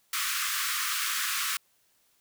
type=high-pass noise; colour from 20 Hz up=pink; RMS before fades=-30 dBFS; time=0.13-1.57 s; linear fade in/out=2 ms; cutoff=1100 Hz; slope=96 dB/octave; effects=white hiss -68 dBFS RMS until 2.2 s